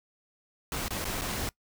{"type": "noise with dropouts", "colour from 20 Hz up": "pink", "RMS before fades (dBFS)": -33, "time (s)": [0.72, 1.49], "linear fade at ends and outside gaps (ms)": 1, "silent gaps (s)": [[0.882, 0.906], [1.044, 1.052], [1.212, 1.218]], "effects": ["noise-tail reverb RT60 0.1 s tail -22 dB re dry"]}